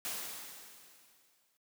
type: noise with exponential decay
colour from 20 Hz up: white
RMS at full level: -37 dBFS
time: 0.05-1.57 s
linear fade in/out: 0 ms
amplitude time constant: 330 ms
effects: noise-tail reverb RT60 0.1 s tail -23 dB re dry + high-pass 150 Hz 12 dB/octave